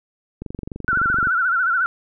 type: click train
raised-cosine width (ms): 3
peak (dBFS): -17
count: 21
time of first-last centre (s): 0.42-1.271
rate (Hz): 23.5
type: tone with vibrato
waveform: sine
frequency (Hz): 1432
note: F6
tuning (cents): +43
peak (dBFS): -16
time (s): 0.88-1.86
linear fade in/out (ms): 0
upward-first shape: sine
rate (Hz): 14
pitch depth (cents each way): 110
effects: none